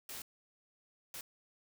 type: noise bursts at uneven times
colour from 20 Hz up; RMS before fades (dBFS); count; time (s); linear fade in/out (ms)
white; -45; 2; 0.09-0.22 / 1.14-1.21; 2
effects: none

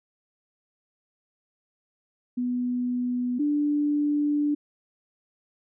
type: tone pair in turn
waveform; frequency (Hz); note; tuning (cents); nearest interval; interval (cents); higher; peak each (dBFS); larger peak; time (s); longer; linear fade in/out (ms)
sine; 246.9 / 293.6; B3 / D4; 0 / 0; minor third; 300; second; -24 / -21; second; 2.37-3.39 / 3.39-4.55; second; 10
effects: none

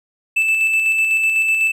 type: tone with tremolo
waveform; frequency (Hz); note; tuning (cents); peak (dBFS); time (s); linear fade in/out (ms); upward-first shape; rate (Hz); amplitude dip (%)
triangle; 2637; E7; 0; -11; 0.36-1.72; 10; square; 8; 30
effects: none

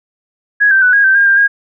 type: tone with pitch steps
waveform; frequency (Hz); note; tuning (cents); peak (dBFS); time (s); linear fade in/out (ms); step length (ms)
sine; 1663 / 1563 / 1490 / 1638 / 1555 / 1615 / 1591 / 1631; G#6 / G6 / F#6 / G#6 / G6 / G#6 / G6 / G#6; +2 / -6 / +12 / -24 / -14 / -49 / +25 / -32; -6; 0.6-1.48; 20; 110
effects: none

